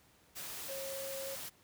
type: tone in noise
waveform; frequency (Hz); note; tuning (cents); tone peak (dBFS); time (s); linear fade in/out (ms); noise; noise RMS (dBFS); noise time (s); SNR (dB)
sine; 542; C#5; -39; -41; 0.68-1.36; 20; white; -44; 0.35-1.5; 0
effects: pink hiss -66 dBFS RMS until 1.63 s + high-pass 60 Hz 12 dB/octave